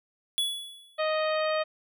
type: tone with exponential decay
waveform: square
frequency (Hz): 3399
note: G#7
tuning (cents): +39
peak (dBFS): -23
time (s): 0.38-1.03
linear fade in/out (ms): 0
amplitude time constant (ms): 140
type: harmonic tone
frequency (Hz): 623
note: D#5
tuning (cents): +2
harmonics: 1 / 2 / 3 / 4 / 5 / 6 / 7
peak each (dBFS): -26 / -32 / -36 / -38 / -40 / -42 / -43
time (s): 0.98-1.64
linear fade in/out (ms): 20
effects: none